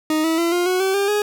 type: tone with pitch steps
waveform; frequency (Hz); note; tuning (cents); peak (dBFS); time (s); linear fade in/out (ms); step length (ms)
40% pulse; 311.1 / 324.3 / 338.1 / 352.4 / 367.4 / 383 / 399.3 / 416.2; D#4 / E4 / E4 / F4 / F#4 / G4 / G4 / G#4; 0 / -28 / +44 / +16 / -12 / -40 / +32 / +4; -16; 0.1-1.22; 2; 140
effects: none